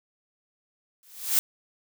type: noise with exponential growth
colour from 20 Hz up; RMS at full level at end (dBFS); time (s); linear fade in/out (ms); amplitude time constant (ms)
blue; -19; 1.03-1.39; 0; 77
effects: none